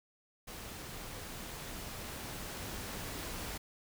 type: noise with level ramp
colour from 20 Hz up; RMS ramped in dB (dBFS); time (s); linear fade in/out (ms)
pink; -46 to -41; 0.47-3.58; 10
effects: none